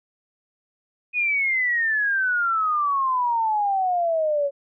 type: exponential sweep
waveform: sine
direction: down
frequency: 2500 to 554.4 Hz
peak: -19 dBFS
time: 1.13-4.51 s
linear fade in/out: 50 ms
effects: none